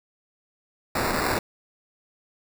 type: noise with sample-and-hold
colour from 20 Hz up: white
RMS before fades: -25 dBFS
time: 0.95-1.39 s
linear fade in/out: 5 ms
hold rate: 3150 Hz
effects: none